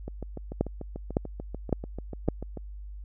two click trains, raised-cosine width 2 ms, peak -23 / -10 dBFS, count 18 / 4, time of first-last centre 0.08-2.573 / 0.61-2.286 s, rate 6.82 / 1.79 Hz, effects added 50 Hz sine -38 dBFS peak until 3.04 s

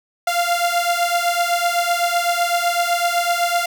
sawtooth beating tone pair, 691 / 698.9 Hz, F5 / F5, -19 / +1 cents, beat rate 7.9 Hz, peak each -16 dBFS, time 0.27-3.66 s, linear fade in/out 5 ms, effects none

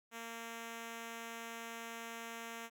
5% pulse tone, 230 Hz, A#3, 23 cents flat, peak -33 dBFS, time 0.11-2.7 s, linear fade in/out 50 ms, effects none

